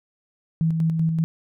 sine tone with tremolo, 162.3 Hz, E3, 27 cents flat, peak -17 dBFS, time 0.61-1.24 s, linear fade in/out 0 ms, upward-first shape square, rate 5.2 Hz, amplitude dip 35%, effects none

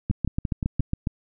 two click trains, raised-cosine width 5 ms, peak -13 / -11 dBFS, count 5 / 8, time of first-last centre 0.1-0.804 / 0.11-1.072 s, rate 5.68 / 7.28 Hz, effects none

